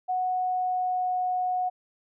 sine tone with pitch glide, 737 to 731.9 Hz, F#5 to F#5, -7 to -19 cents, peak -24 dBFS, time 0.08-1.7 s, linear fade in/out 20 ms, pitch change -12 cents, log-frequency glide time 0.25-1.17 s, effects none

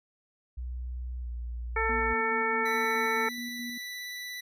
sine tone with pitch glide, 61.74 to 59.4 Hz, B1 to A#1, 0 to +33 cents, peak -33 dBFS, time 0.57-2.14 s, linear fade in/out 10 ms, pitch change -67 cents, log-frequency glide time 1.21-1.28 s
harmonic tone, 446.2 Hz, A4, 24 cents sharp, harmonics 1 / 2 / 3 / 4 / 5, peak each -32 / -32 / -32 / -32 / -32 dBFS, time 1.76-3.29 s, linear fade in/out 5 ms
sine tone with tremolo, 240 Hz, B3, 49 cents flat, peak -36 dBFS, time 1.89-3.78 s, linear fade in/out 5 ms, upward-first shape square, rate 4.7 Hz, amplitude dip 35%
25% pulse tone with vibrato, 1975.5 Hz, B6, in tune, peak -33 dBFS, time 2.65-4.41 s, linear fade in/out 10 ms, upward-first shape triangle, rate 17 Hz, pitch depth 10 cents each way
effects none

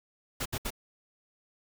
pink noise bursts, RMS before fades -33 dBFS, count 3, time 0.4-0.705 s, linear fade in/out 10 ms, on 57 ms, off 67 ms, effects none

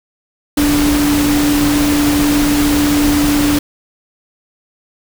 sine tone in noise, 292.1 Hz, D4, 9 cents flat, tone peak -11 dBFS, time 0.57-3.59 s, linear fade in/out 5 ms, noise pink, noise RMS -18 dBFS, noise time 0.57-3.59 s, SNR +4 dB, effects none

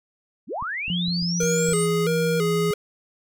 sine linear sweep, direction up, 137.4 to 9040 Hz, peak -26 dBFS, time 0.47-1.88 s, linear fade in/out 50 ms
clicks, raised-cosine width 5 ms, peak -26 dBFS, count 7, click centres 0.625 / 0.881 / 1.082 / 1.224 / 1.433 / 1.688 / 1.724 s
sine tone with pitch glide, 175.8 to 166.99 Hz, F3 to E3, +12 to +23 cents, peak -23 dBFS, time 0.9-2.71 s, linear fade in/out 0 ms, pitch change -89 cents, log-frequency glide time 1.02-1.88 s
square tone with vibrato, 444 Hz, A4, 16 cents sharp, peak -22 dBFS, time 1.4-2.74 s, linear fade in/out 5 ms, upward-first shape square, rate 1.5 Hz, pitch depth 110 cents each way
effects none

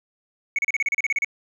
sine tone bursts, 2217 Hz, C#7, in tune, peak -16 dBFS, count 12, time 0.56-1.246 s, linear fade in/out 2 ms, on 26 ms, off 34 ms, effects tanh soft clip ceiling -18 dBFS + 9-bit

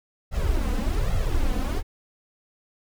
brown noise with flanger, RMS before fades -23 dBFS, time 0.31-1.83 s, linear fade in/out 50 ms, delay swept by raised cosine 1.5 to 4 ms, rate 1.2 Hz, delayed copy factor +0.95, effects none

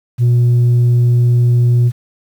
sine tone, 120.9 Hz, B2, 36 cents flat, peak -5 dBFS, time 0.18-1.92 s, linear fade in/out 50 ms, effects tanh soft clip ceiling -7 dBFS + 7-bit

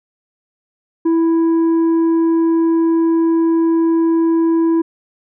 triangle tone with tanh clipping, 329.6 Hz, E4, in tune, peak -12 dBFS, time 1.05-4.82 s, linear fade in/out 10 ms, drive 9 dB, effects none

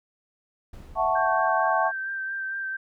brown noise with exponential decay, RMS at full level -40 dBFS, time 0.73-2.25 s, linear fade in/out 5 ms, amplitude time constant 330 ms
sine chord, F# minor seventh, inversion third, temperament equal, 659.3 / 740 / 880 / 1108.7 Hz, E5 / F#5 / A5 / C#6, 0 / 0 / 0 / 0 cents, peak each -26 dBFS, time 0.95-1.92 s, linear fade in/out 50 ms
sine tone with vibrato, 1568 Hz, G6, in tune, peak -28 dBFS, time 1.15-2.77 s, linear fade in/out 10 ms, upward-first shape sine, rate 4.4 Hz, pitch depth 21 cents each way
effects none

